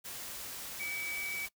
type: tone in noise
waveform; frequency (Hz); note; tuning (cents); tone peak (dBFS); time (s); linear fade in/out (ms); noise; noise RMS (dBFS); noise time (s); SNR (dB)
sine; 2286; D7; -47; -36; 0.79-1.47; 20; white; -43; 0.04-1.49; +4
effects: noise-tail reverb RT60 0.1 s tail -21 dB re dry